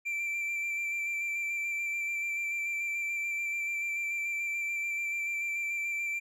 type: tone with vibrato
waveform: triangle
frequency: 2349 Hz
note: D7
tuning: in tune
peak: -29 dBFS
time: 0.05-6.2 s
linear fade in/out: 20 ms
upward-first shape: square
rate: 6.9 Hz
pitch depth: 14 cents each way
effects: none